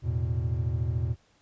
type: chord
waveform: triangle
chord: E suspended fourth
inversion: none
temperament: just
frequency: 82.41 / 109.88 / 123.61 Hz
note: E2 / A2 / B2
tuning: 0 / -2 / +2 cents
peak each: -28 dBFS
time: 0.02-1.16 s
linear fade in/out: 50 ms
effects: pink hiss -65 dBFS RMS until 1.41 s + resampled to 16000 Hz